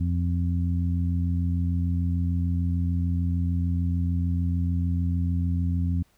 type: harmonic tone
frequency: 86.7 Hz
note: F2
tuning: 12 cents flat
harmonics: 1 / 2 / 3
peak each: -23 / -29 / -33 dBFS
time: 0-6.03 s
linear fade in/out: 10 ms
effects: pink hiss -65 dBFS RMS until 6.17 s